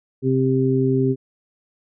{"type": "harmonic tone", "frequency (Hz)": 131.5, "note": "C3", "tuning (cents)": 9, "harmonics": [1, 2, 3], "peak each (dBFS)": [-20, -20, -20], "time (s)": [0.22, 1.16], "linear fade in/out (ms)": 50, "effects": []}